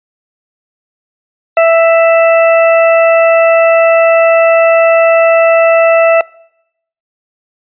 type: tone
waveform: 40% pulse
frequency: 661 Hz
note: E5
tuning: 5 cents sharp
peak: -3 dBFS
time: 1.57-6.21 s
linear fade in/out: 2 ms
effects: noise-tail reverb RT60 0.8 s tail -24 dB re dry + resampled to 8000 Hz